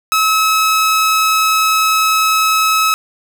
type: tone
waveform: sawtooth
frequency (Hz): 1290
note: E6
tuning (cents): -38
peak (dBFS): -7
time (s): 0.12-2.94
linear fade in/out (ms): 0
effects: none